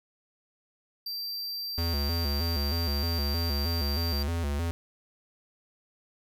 square tone, 4699 Hz, D8, in tune, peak -33 dBFS, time 1.06-4.23 s, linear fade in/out 5 ms
square tone with vibrato, 77.78 Hz, D#2, in tune, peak -28 dBFS, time 1.78-4.71 s, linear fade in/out 0 ms, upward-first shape square, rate 3.2 Hz, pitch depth 140 cents each way
effects none

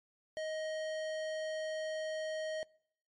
sine tone with hard clipping, 627 Hz, D#5, 13 cents sharp, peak -38 dBFS, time 0.37-2.63 s, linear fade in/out 0 ms, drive 16 dB, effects noise-tail reverb RT60 0.7 s tail -26 dB re dry + MP3 48 kbps

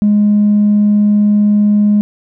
triangle tone with tanh clipping, 207.7 Hz, G#3, in tune, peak -7 dBFS, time 0.02-2.01 s, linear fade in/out 0 ms, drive 5 dB, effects none

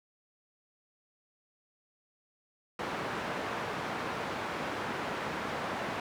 white band-pass noise, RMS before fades -36 dBFS, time 2.79-6 s, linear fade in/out 2 ms, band 110 to 1400 Hz, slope 12 dB/octave, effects none

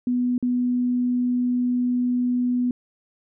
sine tone with dropouts, 246.9 Hz, B3, in tune, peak -19 dBFS, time 0.07-2.71 s, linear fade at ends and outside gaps 2 ms, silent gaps 0.38-0.426 s, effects none

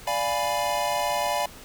square chord, D diminished seventh, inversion none, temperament equal, 587.3 / 698.5 / 830.6 / 987.8 Hz, D5 / F5 / Ab5 / Cb6, 0 / 0 / 0 / 0 cents, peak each -30 dBFS, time 0.07-1.46 s, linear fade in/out 5 ms, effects pink hiss -45 dBFS RMS until 1.64 s

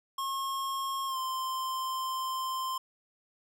square tone with pitch glide, 1080 to 1043.8 Hz, C#6 to C6, -45 to -4 cents, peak -32 dBFS, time 0.18-2.78 s, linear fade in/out 5 ms, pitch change -59 cents, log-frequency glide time 1.07-1.18 s, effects none

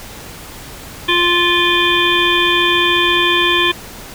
harmonic tone, 349.2 Hz, F4, in tune, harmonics 1 / 3 / 5 / 7 / 9 / 10, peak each -18 / -18 / -18 / -18 / -18 / -18 dBFS, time 1.08-3.72 s, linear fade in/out 10 ms, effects pink hiss -33 dBFS RMS until 4.14 s

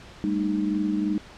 sine tone cluster, 200.7 / 223.5 / 306.9 Hz, G3 / A3 / D#4, +41 / +27 / -24 cents, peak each -26 / -31 / -25 dBFS, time 0.24-1.18 s, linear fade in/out 0 ms, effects pink hiss -46 dBFS RMS until 1.37 s + low-pass 5000 Hz 12 dB/octave

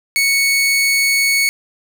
sawtooth tone, 2217 Hz, C#7, in tune, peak -9 dBFS, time 0.16-1.49 s, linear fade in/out 0 ms, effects none

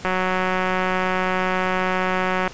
click train, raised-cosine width 0.5 ms, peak -7 dBFS, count 450, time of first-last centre 0.05-2.477 s, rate 185 Hz, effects pink hiss -40 dBFS RMS until 2.53 s + resampled to 16000 Hz

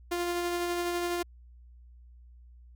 sawtooth tone with tremolo, 349.2 Hz, F4, in tune, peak -24 dBFS, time 0.11-1.23 s, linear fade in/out 10 ms, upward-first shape sine, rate 12 Hz, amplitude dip 25%, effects added 60 Hz sine -50 dBFS peak until 2.75 s

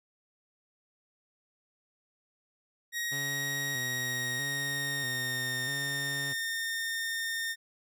sawtooth tone with pitch glide, 1886 to 1823.9 Hz, A#6 to A#6, +20 to -38 cents, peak -28 dBFS, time 2.92-7.56 s, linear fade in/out 50 ms, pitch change -58 cents, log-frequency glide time 3.97-5.77 s
sawtooth tone with vibrato, 133.5 Hz, C3, 35 cents sharp, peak -35 dBFS, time 3.11-6.34 s, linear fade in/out 20 ms, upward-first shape square, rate 0.78 Hz, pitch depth 94 cents each way
effects none

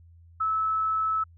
sine tone, 1303 Hz, E6, 20 cents flat, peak -23 dBFS, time 0.4-1.24 s, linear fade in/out 10 ms, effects added 84 Hz sine -50 dBFS peak until 1.37 s

